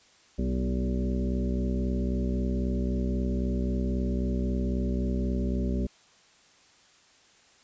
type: harmonic tone with a mistuned harmonic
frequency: 63.8 Hz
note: C2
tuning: 43 cents flat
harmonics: 1 / 2 / 3 / 4 / 5 / 6 / 7 / 9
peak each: -28 / -39 / -31 / -33 / -43 / -37 / -44 / -42 dBFS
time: 0.38-5.87 s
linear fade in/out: 10 ms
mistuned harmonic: 4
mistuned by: -36 cents
effects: white hiss -59 dBFS RMS until 7.63 s + resampled to 16000 Hz